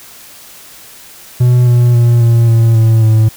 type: tone with pitch steps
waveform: triangle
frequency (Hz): 123.47 / 121.14 / 118.85 / 116.61 / 114.41 / 112.25 / 110.13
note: B2 / B2 / A#2 / A#2 / A#2 / A2 / A2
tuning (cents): 0 / -33 / +34 / +1 / -32 / +35 / +2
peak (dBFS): -3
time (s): 1.4-3.29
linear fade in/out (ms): 10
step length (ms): 270
effects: white hiss -36 dBFS RMS until 3.36 s